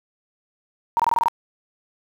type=tone bursts; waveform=sine; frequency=932.3 Hz; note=A#5; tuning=in tune; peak=-15 dBFS; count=7; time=0.97-1.283 s; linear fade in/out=0 ms; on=25 ms; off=23 ms; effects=8-bit